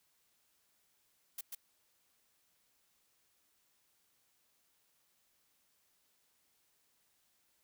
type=noise with echo; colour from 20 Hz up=blue; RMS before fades=-42 dBFS; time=1.38-1.41 s; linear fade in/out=5 ms; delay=140 ms; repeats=1; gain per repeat=-2 dB; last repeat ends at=1.55 s; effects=white hiss -75 dBFS RMS until 7.63 s